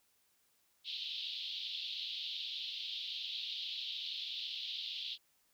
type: band-pass noise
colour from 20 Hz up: pink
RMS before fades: -42 dBFS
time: 0.84-5.18 s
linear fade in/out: 50 ms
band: 3100 to 4100 Hz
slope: 48 dB/octave
effects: white hiss -74 dBFS RMS until 5.53 s